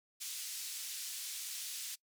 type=band-pass noise; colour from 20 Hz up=white; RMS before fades=-43 dBFS; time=0.2-1.96 s; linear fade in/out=20 ms; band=3200 to 10000 Hz; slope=12 dB/octave; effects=noise-tail reverb RT60 0.1 s tail -23 dB re dry